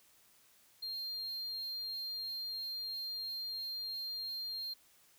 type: tone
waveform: triangle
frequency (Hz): 4199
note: C8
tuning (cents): +5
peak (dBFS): -37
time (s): 0.82-4.74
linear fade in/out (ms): 10
effects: white hiss -66 dBFS RMS until 5.18 s